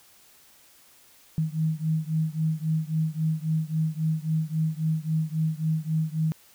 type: beating tone pair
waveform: sine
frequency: 156.7 / 160.4 Hz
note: D#3 / E3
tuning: +13 / -47 cents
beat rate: 3.7 Hz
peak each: -26 / -27 dBFS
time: 1.38-6.32 s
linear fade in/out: 0 ms
effects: white hiss -56 dBFS RMS until 6.54 s